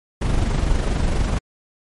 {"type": "noise with amplitude modulation", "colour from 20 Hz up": "brown", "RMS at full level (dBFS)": -17, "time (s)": [0.21, 1.39], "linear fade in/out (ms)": 10, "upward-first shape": "sine", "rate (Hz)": 24.3, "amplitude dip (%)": 45, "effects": ["MP3 48 kbps"]}